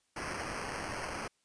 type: noise with sample-and-hold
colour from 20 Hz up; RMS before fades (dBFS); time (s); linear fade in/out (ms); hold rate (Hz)
blue; -39; 0.16-1.28; 5; 3675
effects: white hiss -75 dBFS RMS until 1.44 s + resampled to 22050 Hz